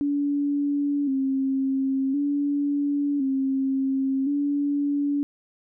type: tone with vibrato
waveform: sine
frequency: 277.2 Hz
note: C#4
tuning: in tune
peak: -21 dBFS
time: 0.01-5.23 s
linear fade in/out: 0 ms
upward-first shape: square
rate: 0.47 Hz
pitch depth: 57 cents each way
effects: none